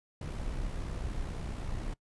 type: noise with amplitude modulation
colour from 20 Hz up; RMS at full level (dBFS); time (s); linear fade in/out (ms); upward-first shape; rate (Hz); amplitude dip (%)
brown; -34; 0.21-1.94; 5; sine; 64.2; 45
effects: noise-tail reverb RT60 0.1 s tail -22 dB re dry + resampled to 24000 Hz